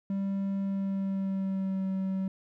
triangle tone with pitch glide, 196 to 190.75 Hz, G3 to G3, 0 to -47 cents, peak -26 dBFS, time 0.1-2.28 s, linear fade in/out 2 ms, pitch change -47 cents, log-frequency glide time 0.64-1.87 s, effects none

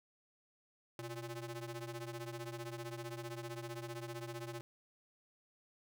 sawtooth ring-modulated tone, 235.4 Hz, A#3, 17 cents sharp, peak -36 dBFS, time 0.99-4.61 s, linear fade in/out 0 ms, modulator 110 Hz, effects none

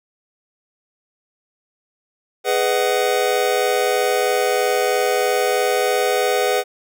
square chord, G# minor seventh, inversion none, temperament just, 415.3 / 498.4 / 623 / 747.5 Hz, G#4 / B4 / D#5 / F#5, 0 / +16 / +2 / +17 cents, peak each -22 / -21 / -26 / -23 dBFS, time 2.44-6.64 s, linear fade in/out 50 ms, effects none

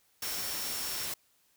sine tone in noise, 5460 Hz, F8, 40 cents flat, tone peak -41 dBFS, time 0.22-1.06 s, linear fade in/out 5 ms, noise white, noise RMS -36 dBFS, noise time 0.22-1.14 s, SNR -8 dB, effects white hiss -69 dBFS RMS until 1.56 s

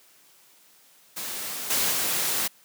white noise with level steps, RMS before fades -33 / -24 / -26 dBFS, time 1.16-2.48 s, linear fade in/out 10 ms, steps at 1.7 / 1.91 s, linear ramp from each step 5 ms, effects white hiss -57 dBFS RMS until 2.64 s + high-pass 150 Hz 12 dB/octave

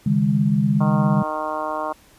sine chord, C# suspended second, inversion none, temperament equal with one note detuned, 138.59 / 155.56 / 203.3 Hz, C#3 / D#3 / G#3, 0 / 0 / -37 cents, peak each -21 / -21 / -18 dBFS, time 0.06-1.23 s, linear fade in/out 5 ms
harmonic tone, 154.4 Hz, D#3, 13 cents flat, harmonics 2 / 3 / 4 / 5 / 6 / 7 / 8 / 9, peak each -34 / -37 / -28 / -31 / -30 / -28 / -36 / -37 dBFS, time 0.8-1.93 s, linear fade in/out 10 ms
effects pink hiss -52 dBFS RMS until 2.18 s + resampled to 32000 Hz

